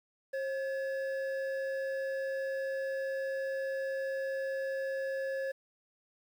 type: tone pair together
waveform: triangle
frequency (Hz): 537 / 1706.1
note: C5 / G#6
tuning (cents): +45 / +46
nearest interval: octave + minor sixth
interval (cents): 2001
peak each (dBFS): -31 / -40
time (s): 0.33-5.52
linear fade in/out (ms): 10
effects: 10-bit